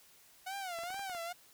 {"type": "tone with vibrato", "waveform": "sawtooth", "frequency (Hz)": 730, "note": "F#5", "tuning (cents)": -24, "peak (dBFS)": -35, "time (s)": [0.46, 1.33], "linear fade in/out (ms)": 10, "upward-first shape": "sine", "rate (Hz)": 2.3, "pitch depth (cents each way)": 150}
{"type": "clicks", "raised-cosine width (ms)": 0.5, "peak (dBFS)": -35, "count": 7, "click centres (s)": [0.788, 0.836, 0.904, 0.944, 0.994, 1.097, 1.149]}
{"effects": ["white hiss -62 dBFS RMS until 1.53 s"]}